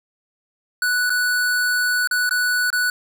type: tone with dropouts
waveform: square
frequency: 1480 Hz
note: F#6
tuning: in tune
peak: -18 dBFS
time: 0.82-2.9 s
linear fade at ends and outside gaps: 2 ms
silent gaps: 1.096-1.102 / 2.074-2.111 / 2.293-2.309 / 2.703-2.728 s
effects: none